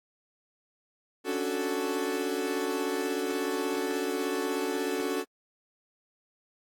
40% pulse chord, D major seventh, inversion third, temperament equal, 277.2 / 293.7 / 370 / 440 Hz, C#4 / D4 / F#4 / A4, 0 / 0 / 0 / 0 cents, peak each -34 / -36 / -32 / -32 dBFS, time 1.24-5.25 s, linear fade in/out 50 ms, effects AAC 64 kbps

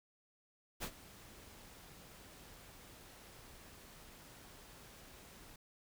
pink noise with ADSR envelope, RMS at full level -40 dBFS, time 0.8-5.56 s, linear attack 32 ms, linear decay 71 ms, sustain -17 dB, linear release 4 ms, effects none

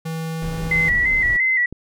square tone with pitch glide, 162 to 163.03 Hz, E3 to E3, -30 to -19 cents, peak -25 dBFS, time 0.05-0.9 s, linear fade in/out 10 ms, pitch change +11 cents, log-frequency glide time 0.3-0.69 s
brown noise, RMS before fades -29 dBFS, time 0.42-1.37 s, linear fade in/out 5 ms
sine tone with vibrato, 2000 Hz, B6, 21 cents sharp, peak -15 dBFS, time 0.71-1.66 s, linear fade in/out 5 ms, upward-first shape square, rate 2.9 Hz, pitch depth 49 cents each way
click, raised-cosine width 3 ms, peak -20 dBFS, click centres 1.726 s
effects none

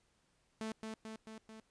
sawtooth tone with echo, 220 Hz, A3, in tune, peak -35 dBFS, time 0.61-0.72 s, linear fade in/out 0 ms, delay 220 ms, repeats 4, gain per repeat -3 dB, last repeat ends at 1.6 s, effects pink hiss -75 dBFS RMS until 1.7 s + resampled to 22050 Hz

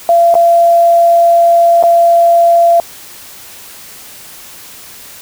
sine tone with dropouts, 682 Hz, F5, 41 cents flat, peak -4 dBFS, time 0.09-2.8 s, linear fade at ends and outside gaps 1 ms, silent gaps 0.342-0.352 / 1.827-1.836 s, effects white hiss -33 dBFS RMS until 5.21 s

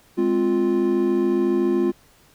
triangle chord, F minor, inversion first, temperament equal, 207.7 / 261.6 / 349.2 Hz, Ab3 / C4 / F4, 0 / 0 / 0 cents, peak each -23 / -22 / -17 dBFS, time 0.17-1.92 s, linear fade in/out 20 ms, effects pink hiss -55 dBFS RMS until 2.34 s

